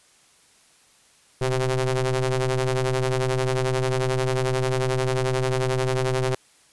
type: ring-modulated tone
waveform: sawtooth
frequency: 130.81 Hz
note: C3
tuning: in tune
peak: -14 dBFS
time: 1.41-6.35 s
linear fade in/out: 5 ms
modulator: 256 Hz
effects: white hiss -57 dBFS RMS until 6.72 s + resampled to 24000 Hz